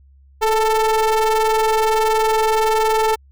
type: ring-modulated tone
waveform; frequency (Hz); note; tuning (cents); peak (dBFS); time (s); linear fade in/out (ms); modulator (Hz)
square; 222.9; A3; +23; -12; 0.41-3.16; 20; 658
effects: added 68 Hz sine -46 dBFS peak until 3.31 s